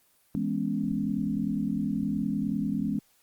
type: chord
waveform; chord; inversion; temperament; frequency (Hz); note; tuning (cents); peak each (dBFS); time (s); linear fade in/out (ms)
sine; C# minor seventh; first; equal; 164.81 / 207.7 / 246.9 / 277.2; E3 / G#3 / B3 / C#4; 0 / 0 / 0 / 0; -34 / -29 / -33 / -32; 0.35-2.99; 0
effects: white hiss -65 dBFS RMS until 3.22 s + Opus 24 kbps